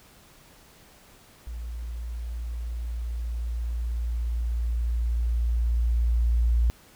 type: tone with level ramp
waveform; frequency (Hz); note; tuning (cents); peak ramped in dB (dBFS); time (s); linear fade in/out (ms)
sine; 58.27; A#1; 0; -32 to -18; 1.47-6.7; 0
effects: pink hiss -54 dBFS RMS until 6.95 s